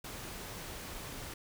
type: noise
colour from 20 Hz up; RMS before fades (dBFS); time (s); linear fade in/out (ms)
pink; -44; 0.04-1.34; 5
effects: none